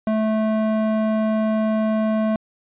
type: tone with band-pass filter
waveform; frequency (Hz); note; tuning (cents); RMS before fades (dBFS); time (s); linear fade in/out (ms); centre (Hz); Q
square; 217.9; A3; -17; -20; 0.07-2.36; 2; 470; 1.2
effects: resampled to 8000 Hz